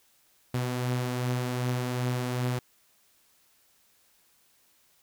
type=beating tone pair; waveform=sawtooth; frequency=124.3 / 126.9 Hz; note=B2 / B2; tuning=+12 / +47 cents; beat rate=2.6 Hz; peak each=-24 / -33 dBFS; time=0.54-2.59 s; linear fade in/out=5 ms; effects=white hiss -65 dBFS RMS until 5.02 s